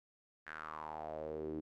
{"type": "tone with band-pass filter sweep", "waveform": "sawtooth", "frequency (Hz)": 77.78, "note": "D#2", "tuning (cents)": 0, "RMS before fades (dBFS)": -44, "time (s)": [0.46, 1.61], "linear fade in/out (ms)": 20, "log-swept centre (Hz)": [1700, 310], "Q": 5.3, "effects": []}